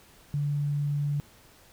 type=tone; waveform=sine; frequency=144.9 Hz; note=D3; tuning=23 cents flat; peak=-25 dBFS; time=0.34-1.2 s; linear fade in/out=0 ms; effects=pink hiss -56 dBFS RMS until 1.72 s